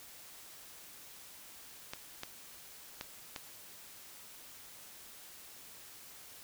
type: clicks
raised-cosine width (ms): 0.2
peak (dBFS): -22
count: 4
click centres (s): 1.935 / 2.234 / 3.011 / 3.362
effects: white hiss -53 dBFS RMS until 6.43 s